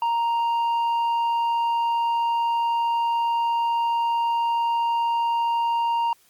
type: tone with tanh clipping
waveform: sine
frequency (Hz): 932.3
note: A#5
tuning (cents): 0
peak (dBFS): -21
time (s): 0.02-6.13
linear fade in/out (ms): 2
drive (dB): 5
effects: white hiss -59 dBFS RMS until 6.29 s + Opus 32 kbps